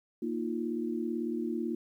sine chord, Bb suspended fourth, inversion none, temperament equal, 233.1 / 311.1 / 349.2 Hz, Bb3 / Eb4 / F4, 0 / 0 / 0 cents, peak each -34 / -36 / -35 dBFS, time 0.22-1.75 s, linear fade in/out 5 ms, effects 11-bit

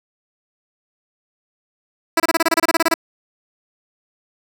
10% pulse tone bursts, 329.6 Hz, E4, in tune, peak -4 dBFS, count 14, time 2.17-2.941 s, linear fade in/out 5 ms, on 30 ms, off 27 ms, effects none

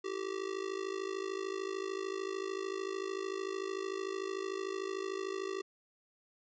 square tone with amplitude modulation, 386.3 Hz, G4, 25 cents flat, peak -33 dBFS, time 0.04-5.62 s, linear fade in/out 10 ms, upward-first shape sine, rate 53.4 Hz, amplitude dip 85%, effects resampled to 16000 Hz

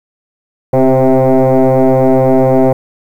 sine tone with frequency modulation, 133 Hz, C3, 29 cents sharp, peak -4 dBFS, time 0.73-2.73 s, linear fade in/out 5 ms, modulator 131 Hz, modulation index 4.7, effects tanh soft clip ceiling -3 dBFS + 7-bit

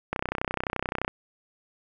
click train, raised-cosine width 0.5 ms, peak -12 dBFS, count 31, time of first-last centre 0.13-1.079 s, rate 31.6 Hz, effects none

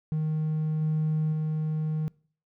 triangle tone with level steps, 155.56 Hz, D#3, in tune, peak -22 / -20 / -23 dBFS, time 0.12-2.08 s, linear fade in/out 0 ms, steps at 0.81 / 1.32 s, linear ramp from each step 10 ms, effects noise-tail reverb RT60 0.5 s tail -26 dB re dry + tanh soft clip ceiling -19 dBFS

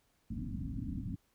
white low-pass noise, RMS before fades -39 dBFS, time 0.3-1.16 s, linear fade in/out 10 ms, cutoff 280 Hz, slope 96 dB/octave, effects pink hiss -74 dBFS RMS until 1.34 s

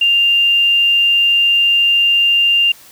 sine tone, 2794 Hz, F7, in tune, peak -9 dBFS, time 0.01-2.72 s, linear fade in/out 5 ms, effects white hiss -42 dBFS RMS until 2.91 s

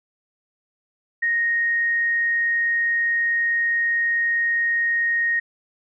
sine tone, 1864.7 Hz, A#6, in tune, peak -18 dBFS, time 1.22-5.4 s, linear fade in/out 10 ms, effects none

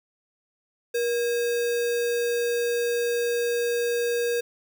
sine tone with sample-and-hold, 475.3 Hz, A#4, 34 cents sharp, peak -22 dBFS, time 0.94-4.41 s, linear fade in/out 10 ms, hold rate 2100 Hz, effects none

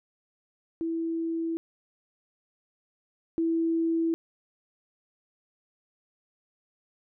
sine tone pair in turn, 329.3 / 329.3 Hz, E4 / E4, -2 / -2 cents, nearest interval unison, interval 0 cents, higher neither, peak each -27 / -23 dBFS, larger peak second, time 0.81-1.57 / 3.38-4.14 s, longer neither, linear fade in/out 0 ms, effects none

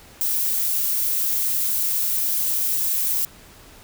violet noise, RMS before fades -22 dBFS, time 0.21-3.25 s, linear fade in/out 0 ms, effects pink hiss -47 dBFS RMS until 3.83 s

